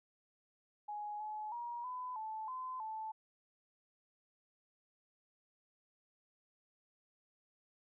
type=tone with pitch steps; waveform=sine; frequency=835 / 853 / 951 / 1005 / 873 / 1024 / 875 Hz; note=G#5 / G#5 / A#5 / B5 / A5 / C6 / A5; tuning=+9 / +46 / +34 / +30 / -14 / -38 / -10 cents; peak=-40 dBFS; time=0.88-3.12 s; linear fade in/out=10 ms; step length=320 ms; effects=none